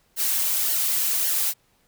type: noise with flanger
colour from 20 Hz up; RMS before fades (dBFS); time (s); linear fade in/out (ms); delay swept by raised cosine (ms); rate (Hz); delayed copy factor
blue; -23; 0.16-1.54; 50; 0.8 to 5.1; 1.8; -0.65
effects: pink hiss -64 dBFS RMS until 1.87 s